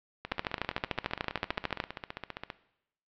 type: two click trains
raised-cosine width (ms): 0.3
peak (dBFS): -12 / -20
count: 21 / 35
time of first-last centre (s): 0.32-1.801 / 0.25-2.502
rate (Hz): 13.5 / 15.1
effects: noise-tail reverb RT60 0.8 s tail -17 dB re dry + low-pass 4000 Hz 12 dB/octave